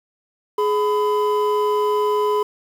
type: tone pair together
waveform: triangle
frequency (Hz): 419.5 / 1002.4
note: G#4 / B5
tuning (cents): +17 / +25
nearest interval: octave + minor third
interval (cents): 1508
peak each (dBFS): -16 / -19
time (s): 0.58-2.43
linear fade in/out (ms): 5
effects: 7-bit